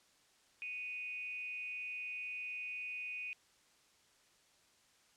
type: tone with frequency modulation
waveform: sine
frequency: 2489 Hz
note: D#7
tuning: in tune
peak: -40 dBFS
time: 0.62-3.33 s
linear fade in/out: 0 ms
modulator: 265 Hz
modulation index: 0.4
effects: white hiss -69 dBFS RMS until 5.16 s + low-pass 8000 Hz 12 dB/octave